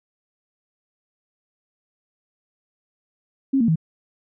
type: tone with pitch steps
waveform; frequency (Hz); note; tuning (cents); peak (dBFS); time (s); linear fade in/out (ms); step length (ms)
sine; 270.5 / 230 / 160.7; C#4 / A#3 / E3; -42 / -23 / -44; -15; 3.53-3.758; 10; 76
effects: none